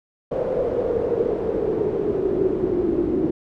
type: noise with band-pass filter sweep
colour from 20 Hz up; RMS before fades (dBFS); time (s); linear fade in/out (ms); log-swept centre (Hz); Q
brown; -22; 0.31-3.31; 10; 520 to 330; 7.3
effects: none